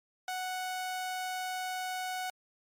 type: tone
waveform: sawtooth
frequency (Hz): 740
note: F#5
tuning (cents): 0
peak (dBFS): -30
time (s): 0.28-2.3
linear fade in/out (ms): 2
effects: MP3 64 kbps